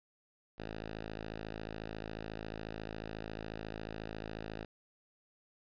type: tone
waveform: 5% pulse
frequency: 54.1 Hz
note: A1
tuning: 29 cents flat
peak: -30 dBFS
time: 0.58-4.65 s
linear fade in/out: 5 ms
effects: resampled to 11025 Hz